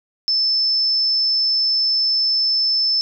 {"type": "tone", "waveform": "sine", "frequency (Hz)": 5270, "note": "E8", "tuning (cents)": -1, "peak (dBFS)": -15, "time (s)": [0.28, 3.01], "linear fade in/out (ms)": 0, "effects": []}